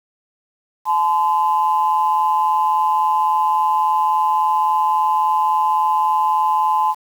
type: tone pair together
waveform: sine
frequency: 860.4 / 1024 Hz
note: A5 / C6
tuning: -39 / -38 cents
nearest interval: minor third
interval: 301 cents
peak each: -16 dBFS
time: 0.85-6.95 s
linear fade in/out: 50 ms
effects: tanh soft clip ceiling -6 dBFS + 7-bit